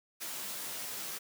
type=noise with comb filter; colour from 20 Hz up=white; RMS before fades=-40 dBFS; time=0.2-1.19 s; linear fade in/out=20 ms; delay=15 ms; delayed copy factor=+0.7; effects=high-pass 150 Hz 12 dB/octave